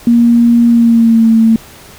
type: tone with pitch glide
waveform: sine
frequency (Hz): 235.7 to 224.7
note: A#3 to A3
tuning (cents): +19 to +37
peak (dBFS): -4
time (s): 0.07-1.56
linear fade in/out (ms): 2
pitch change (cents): -82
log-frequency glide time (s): 0.67-1.3
effects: pink hiss -36 dBFS RMS until 1.98 s